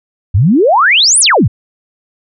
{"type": "exponential two-way sweep", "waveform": "sine", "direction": "up then down", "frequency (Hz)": [83.3, 10590, 83.3], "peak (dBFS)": -5, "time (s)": [0.34, 1.48], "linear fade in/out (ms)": 10, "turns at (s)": 1.2, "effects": []}